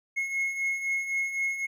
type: beating tone pair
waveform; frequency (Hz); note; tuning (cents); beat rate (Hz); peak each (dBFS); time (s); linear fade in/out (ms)
triangle; 2166 / 2169.9; C#7 / C#7; -41 / -38; 3.9; -33 / -26; 0.16-1.67; 20
effects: none